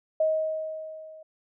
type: tone with level ramp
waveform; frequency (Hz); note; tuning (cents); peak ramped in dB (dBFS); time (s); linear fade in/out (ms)
sine; 630; D#5; +21; -19 to -44; 0.2-1.23; 5
effects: none